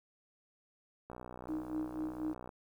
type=click train; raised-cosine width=1 ms; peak=-32 dBFS; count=87; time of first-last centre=1.1-2.492 s; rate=61.8 Hz
type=tone with tremolo; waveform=sine; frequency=311.1 Hz; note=D#4; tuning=in tune; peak=-33 dBFS; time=1.48-2.34 s; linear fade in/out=20 ms; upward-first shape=sine; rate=4.1 Hz; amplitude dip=75%
effects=11-bit